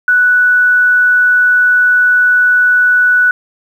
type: tone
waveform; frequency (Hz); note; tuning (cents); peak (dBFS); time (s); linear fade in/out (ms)
sine; 1480; F#6; 0; -6; 0.08-3.31; 2
effects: 7-bit